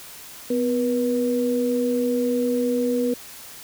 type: tone pair together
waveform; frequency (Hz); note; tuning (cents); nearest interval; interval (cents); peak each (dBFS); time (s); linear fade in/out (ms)
sine; 250.6 / 483.8; B3 / B4; +25 / -36; major seventh; 1139; -22; 0.5-3.14; 5
effects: white hiss -41 dBFS RMS until 3.63 s